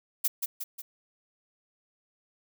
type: noise with echo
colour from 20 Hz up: violet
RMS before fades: -25 dBFS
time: 0.24-0.28 s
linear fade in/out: 10 ms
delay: 180 ms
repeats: 3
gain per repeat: -5 dB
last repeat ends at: 0.82 s
effects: none